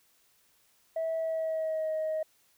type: tone with pitch glide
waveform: sine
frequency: 650 to 628.6 Hz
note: E5 to D#5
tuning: -24 to +18 cents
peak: -27 dBFS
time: 0.96-2.23 s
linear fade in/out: 5 ms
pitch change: -58 cents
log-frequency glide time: 1.18-1.92 s
effects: tanh soft clip ceiling -26 dBFS + white hiss -67 dBFS RMS until 2.57 s